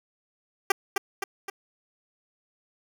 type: tone with echo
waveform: 10% pulse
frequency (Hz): 392.3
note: G4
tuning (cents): +1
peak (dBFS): -9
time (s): 0.7-0.72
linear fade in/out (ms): 5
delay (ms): 260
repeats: 3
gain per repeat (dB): -5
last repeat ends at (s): 1.5
effects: none